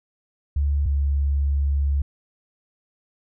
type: tone pair in turn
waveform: sine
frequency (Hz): 71.5 / 70.39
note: D2 / C#2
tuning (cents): -46 / +27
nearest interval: unison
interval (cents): 27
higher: first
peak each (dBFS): -18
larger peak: neither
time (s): 0.56-0.86 / 0.86-2.02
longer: second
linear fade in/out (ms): 5
effects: none